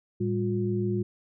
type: tone cluster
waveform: sine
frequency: 111.1 / 198.3 / 357.2 Hz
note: A2 / G3 / F4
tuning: +17 / +20 / +39 cents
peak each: -29 dBFS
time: 0.2-1.03 s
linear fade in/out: 10 ms
effects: none